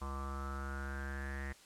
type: tone with low-pass filter sweep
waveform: square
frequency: 68.6 Hz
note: C#2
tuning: 17 cents flat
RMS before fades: -41 dBFS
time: 0.01-1.53 s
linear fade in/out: 10 ms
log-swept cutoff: 1100 to 1900 Hz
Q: 9.5
effects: white hiss -60 dBFS RMS until 1.65 s + low-pass 9000 Hz 12 dB/octave